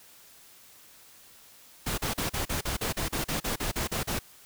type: noise bursts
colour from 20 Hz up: pink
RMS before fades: -30 dBFS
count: 15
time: 1.86-4.192 s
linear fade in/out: 10 ms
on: 120 ms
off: 38 ms
effects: white hiss -54 dBFS RMS until 4.45 s